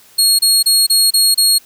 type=tone bursts; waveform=25% pulse; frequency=4300 Hz; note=C8; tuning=47 cents sharp; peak=-4 dBFS; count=6; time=0.18-1.585 s; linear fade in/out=10 ms; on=210 ms; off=29 ms; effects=white hiss -46 dBFS RMS until 1.65 s